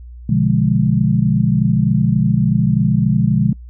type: chord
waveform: sine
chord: B diminished seventh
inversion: none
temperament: equal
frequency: 123.47 / 146.83 / 174.61 / 207.7 Hz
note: B2 / D3 / F3 / Ab3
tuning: 0 / 0 / 0 / 0 cents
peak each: -17 dBFS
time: 0.29-3.53 s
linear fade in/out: 5 ms
effects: noise-tail reverb RT60 0.1 s tail -26 dB re dry + added 60 Hz sine -32 dBFS peak until 3.69 s